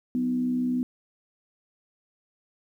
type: tone with frequency modulation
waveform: sine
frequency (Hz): 250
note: B3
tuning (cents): +21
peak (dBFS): -23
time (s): 0.15-0.83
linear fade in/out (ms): 0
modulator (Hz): 66.2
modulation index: 0.42
effects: 10-bit